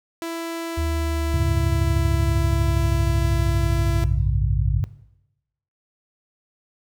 sawtooth tone with pitch glide, 332.5 to 334.8 Hz, E4 to E4, +15 to +27 cents, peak -23 dBFS, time 0.22-4.04 s, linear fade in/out 0 ms, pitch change +12 cents, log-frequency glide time 2.17-3.67 s
sine exponential sweep, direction down, 77.78 to 57.2 Hz, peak -21 dBFS, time 0.77-4.81 s, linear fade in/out 10 ms
sine chord, F# suspended second, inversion none, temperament equal with one note detuned, 92.5 / 105.09 / 138.59 Hz, F#2 / G#2 / C#3, 0 / +21 / 0 cents, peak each -25 dBFS, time 1.34-4.84 s, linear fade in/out 0 ms
effects noise-tail reverb RT60 0.9 s tail -17 dB re dry

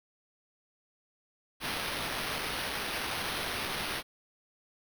white noise with sample-and-hold, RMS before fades -35 dBFS, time 1.6-4.03 s, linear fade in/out 50 ms, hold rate 7350 Hz, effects none

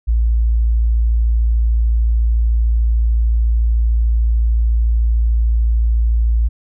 sine tone, 56.8 Hz, A#1, 44 cents flat, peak -11 dBFS, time 0.07-6.49 s, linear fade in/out 20 ms, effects none

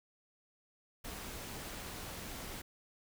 pink noise with amplitude modulation, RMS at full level -43 dBFS, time 1.04-2.62 s, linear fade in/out 10 ms, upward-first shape sine, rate 259 Hz, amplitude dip 40%, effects none

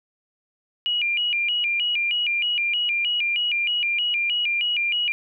sine tone with vibrato, 2636 Hz, E7, 1 cent flat, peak -20 dBFS, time 0.86-5.12 s, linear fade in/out 0 ms, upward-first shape square, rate 3.2 Hz, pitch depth 170 cents each way, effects none

